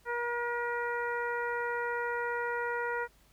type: harmonic tone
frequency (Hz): 477.3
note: A#4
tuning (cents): +41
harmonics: 1 / 2 / 3 / 4 / 5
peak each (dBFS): -35 / -36 / -36 / -39 / -49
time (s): 0.05-3.08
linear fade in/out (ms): 50
effects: added 50 Hz sine -64 dBFS peak until 3.32 s + pink hiss -65 dBFS RMS until 3.32 s